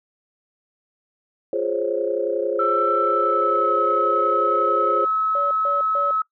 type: chord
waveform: sine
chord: Db major seventh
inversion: first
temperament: equal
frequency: 349.2 / 415.3 / 523.3 / 554.4 Hz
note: F4 / Ab4 / C5 / Db5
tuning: 0 / 0 / 0 / 0 cents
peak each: -27 / -25 / -24 / -26 dBFS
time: 1.53-5.05 s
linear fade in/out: 2 ms
type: tone with pitch glide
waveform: sine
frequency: 1331 to 1290.9 Hz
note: E6 to E6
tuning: +16 to -37 cents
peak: -18 dBFS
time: 2.59-6.22 s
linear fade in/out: 5 ms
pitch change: -53 cents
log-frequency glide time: 2.97-3.73 s
type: tone bursts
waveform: sine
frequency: 570 Hz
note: C#5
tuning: 48 cents sharp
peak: -24 dBFS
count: 3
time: 5.35-6.11 s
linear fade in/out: 2 ms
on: 160 ms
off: 140 ms
effects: noise-tail reverb RT60 0.1 s tail -20 dB re dry + tanh soft clip ceiling -6 dBFS